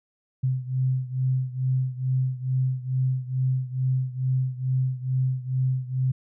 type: beating tone pair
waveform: sine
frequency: 128.9 / 131.2 Hz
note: C3 / C3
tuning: -26 / +5 cents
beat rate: 2.3 Hz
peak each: -24 / -27 dBFS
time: 0.43-6.12 s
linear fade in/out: 10 ms
effects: none